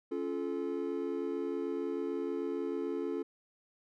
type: chord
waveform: triangle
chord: Db augmented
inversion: none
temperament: just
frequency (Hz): 277.2 / 346.5 / 433.1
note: Db4 / F4 / A4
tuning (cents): 0 / -14 / -27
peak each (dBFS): -36 / -35 / -35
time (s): 0.11-3.23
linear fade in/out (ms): 10
effects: none